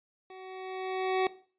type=tone with level ramp; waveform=25% pulse; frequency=375.5 Hz; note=F#4; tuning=26 cents sharp; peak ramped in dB=-42 to -20 dBFS; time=0.3-1.27 s; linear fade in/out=2 ms; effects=noise-tail reverb RT60 0.4 s tail -17 dB re dry + resampled to 8000 Hz

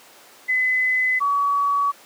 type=tone pair in turn; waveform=sine; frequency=2020 / 1133.7 Hz; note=B6 / C#6; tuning=+39 / +39 cents; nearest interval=minor seventh; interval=1000 cents; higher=first; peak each=-17 dBFS; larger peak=neither; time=0.48-1.2 / 1.2-1.92 s; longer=neither; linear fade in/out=20 ms; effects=pink hiss -47 dBFS RMS until 2.05 s + high-pass 400 Hz 12 dB/octave

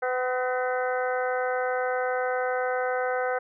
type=harmonic tone with a mistuned harmonic; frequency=252.5 Hz; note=B3; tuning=39 cents sharp; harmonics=2 / 3 / 4 / 5 / 6 / 7 / 8; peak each=-27 / -30 / -41 / -35 / -32 / -42 / -41 dBFS; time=0.02-3.39 s; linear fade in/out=10 ms; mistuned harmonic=7; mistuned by=+62 cents; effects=none

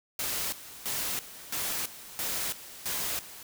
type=noise with tremolo; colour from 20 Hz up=white; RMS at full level=-32 dBFS; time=0.19-3.43 s; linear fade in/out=2 ms; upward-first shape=square; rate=1.5 Hz; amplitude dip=80%; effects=none

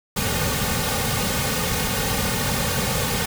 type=noise with comb filter; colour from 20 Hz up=pink; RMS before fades=-23 dBFS; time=0.16-3.26 s; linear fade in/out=10 ms; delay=3 ms; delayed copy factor=-0.8; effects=none

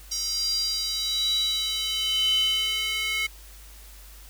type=tone with high-pass filter sweep; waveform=square; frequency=434.2 Hz; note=A4; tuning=23 cents flat; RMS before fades=-26 dBFS; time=0.11-3.27 s; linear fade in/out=10 ms; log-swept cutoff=5300 to 2400 Hz; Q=9.4; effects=added 50 Hz sine -45 dBFS peak until 4.29 s + white hiss -50 dBFS RMS until 4.29 s

